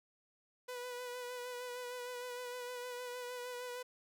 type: tone with vibrato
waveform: sawtooth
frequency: 493.9 Hz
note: B4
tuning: in tune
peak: -38 dBFS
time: 0.68-3.83 s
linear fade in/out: 10 ms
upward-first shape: sine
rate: 6.5 Hz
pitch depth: 26 cents each way
effects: none